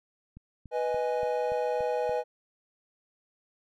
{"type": "click train", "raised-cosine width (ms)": 5, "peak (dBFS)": -34, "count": 7, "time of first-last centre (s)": [0.37, 2.094], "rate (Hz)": 3.48}
{"type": "chord", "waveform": "triangle", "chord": "G# minor", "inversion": "first", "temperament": "equal", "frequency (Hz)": [493.9, 622.3, 830.6], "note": ["B4", "D#5", "G#5"], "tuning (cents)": [0, 0, 0], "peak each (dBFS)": [-27, -30, -31], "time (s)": [0.71, 2.24], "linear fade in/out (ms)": 50}
{"effects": []}